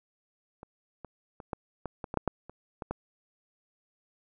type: clicks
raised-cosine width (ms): 1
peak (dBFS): -30 / -27 / -29 / -18 / -20 / -22 / -21 / -11 / -12 / -30 / -22 / -18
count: 12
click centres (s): 0.631 / 1.047 / 1.402 / 1.532 / 1.857 / 2.042 / 2.141 / 2.173 / 2.277 / 2.496 / 2.822 / 2.91
effects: none